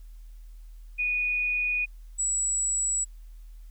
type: tone pair in turn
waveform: sine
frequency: 2468 / 7835 Hz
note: D#7 / B8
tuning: -15 / -15 cents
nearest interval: octave + minor sixth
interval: 2000 cents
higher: second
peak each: -24 dBFS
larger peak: neither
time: 0.98-1.86 / 2.18-3.05 s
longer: first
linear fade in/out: 20 ms
effects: added 40 Hz sine -42 dBFS peak until 3.7 s + white hiss -67 dBFS RMS until 3.7 s